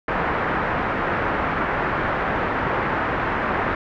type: low-pass noise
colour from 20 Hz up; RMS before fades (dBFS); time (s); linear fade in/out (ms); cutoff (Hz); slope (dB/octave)
white; -23; 0.08-3.75; 2; 1700; 24
effects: none